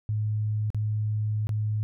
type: tone with dropouts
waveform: sine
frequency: 106.8 Hz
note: G#2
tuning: 49 cents sharp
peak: -24 dBFS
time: 0.09-1.83 s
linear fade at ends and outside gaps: 0 ms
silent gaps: 0.703-0.746 / 1.47-1.492 s
effects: none